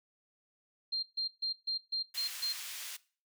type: tone bursts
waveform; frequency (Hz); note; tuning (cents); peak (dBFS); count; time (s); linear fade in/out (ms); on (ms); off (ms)
sine; 4186; C8; 0; -31; 7; 0.92-2.53; 10; 110; 140
type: high-pass noise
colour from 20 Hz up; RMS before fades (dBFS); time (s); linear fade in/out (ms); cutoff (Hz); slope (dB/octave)
pink; -43; 2.14-2.97; 10; 2300; 12
effects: noise-tail reverb RT60 0.4 s tail -20 dB re dry